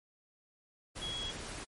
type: tone in noise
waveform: sine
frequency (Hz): 3322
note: G#7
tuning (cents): 0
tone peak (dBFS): -37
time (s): 1.01-1.32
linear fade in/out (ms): 20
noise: pink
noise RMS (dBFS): -43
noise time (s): 0.95-1.65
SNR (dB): +3
effects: MP3 48 kbps